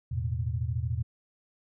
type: chord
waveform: sine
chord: E suspended fourth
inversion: none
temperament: equal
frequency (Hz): 82.41 / 110 / 123.47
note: E2 / A2 / B2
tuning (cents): 0 / 0 / 0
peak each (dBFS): -32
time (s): 0.11-1.03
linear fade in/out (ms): 10
effects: none